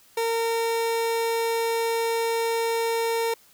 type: tone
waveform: 30% pulse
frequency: 458.5 Hz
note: A#4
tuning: 29 cents flat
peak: -20 dBFS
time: 0.17-3.34 s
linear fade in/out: 5 ms
effects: white hiss -56 dBFS RMS until 3.53 s